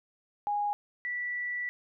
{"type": "tone pair in turn", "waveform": "sine", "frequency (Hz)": [824, 1959.8], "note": ["G#5", "B6"], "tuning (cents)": [-14, -14], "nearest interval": "octave + minor third", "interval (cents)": 1500, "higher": "second", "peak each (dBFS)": [-27, -31], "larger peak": "first", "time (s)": [[0.47, 0.73], [1.05, 1.69]], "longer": "second", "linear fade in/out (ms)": 0, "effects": []}